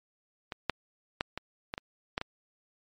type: clicks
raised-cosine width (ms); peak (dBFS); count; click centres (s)
0.3; -20 / -10 / -12 / -19 / -17 / -20 / -13 / -18; 8; 0.522 / 0.697 / 1.209 / 1.376 / 1.739 / 1.779 / 2.179 / 2.214
effects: MP3 64 kbps